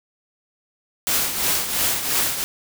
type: noise with tremolo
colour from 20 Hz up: white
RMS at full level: -19 dBFS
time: 1.07-2.44 s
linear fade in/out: 0 ms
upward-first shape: triangle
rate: 2.9 Hz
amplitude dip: 65%
effects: none